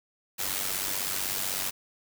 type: noise with amplitude modulation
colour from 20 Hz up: white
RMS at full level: -28 dBFS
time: 0.38-1.71 s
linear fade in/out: 20 ms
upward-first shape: sine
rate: 96 Hz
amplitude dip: 65%
effects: none